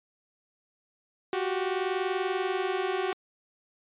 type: tone pair together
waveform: sawtooth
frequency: 365.3 / 385.7 Hz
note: F#4 / G4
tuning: -22 / -28 cents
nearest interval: minor second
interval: 94 cents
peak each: -26 dBFS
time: 1.33-3.13 s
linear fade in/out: 2 ms
effects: resampled to 8000 Hz